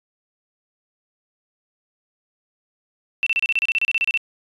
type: tone bursts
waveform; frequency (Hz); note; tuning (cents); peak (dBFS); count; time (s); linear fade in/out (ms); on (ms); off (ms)
sine; 2684; E7; +31; -16; 15; 3.23-4.174; 0; 34; 31
effects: resampled to 24000 Hz